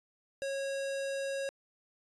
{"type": "tone", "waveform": "square", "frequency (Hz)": 548, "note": "C#5", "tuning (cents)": -20, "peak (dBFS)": -34, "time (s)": [0.42, 1.49], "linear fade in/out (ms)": 0, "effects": ["resampled to 24000 Hz"]}